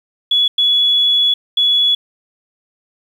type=tone bursts at uneven times; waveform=sine; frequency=3392 Hz; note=G#7; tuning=36 cents sharp; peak=-10 dBFS; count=3; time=0.31-0.48 / 0.58-1.34 / 1.57-1.95 s; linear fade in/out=5 ms; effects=7-bit